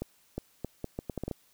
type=accelerating click train; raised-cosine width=2 ms; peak=-20 dBFS; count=10; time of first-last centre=0.02-1.312 s; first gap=360 ms; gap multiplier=0.74; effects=white hiss -65 dBFS RMS until 1.53 s